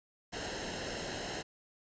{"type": "noise with comb filter", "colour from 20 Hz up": "pink", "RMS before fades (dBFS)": -39, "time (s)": [0.32, 1.43], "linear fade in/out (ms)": 20, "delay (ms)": 0.85, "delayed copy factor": -0.65, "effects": ["resampled to 16000 Hz"]}